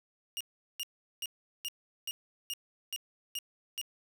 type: tone bursts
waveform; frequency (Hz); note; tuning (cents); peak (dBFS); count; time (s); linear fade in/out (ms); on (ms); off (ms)
sawtooth; 2845; F7; +31; -31; 9; 0.37-3.814; 0; 36; 390
effects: none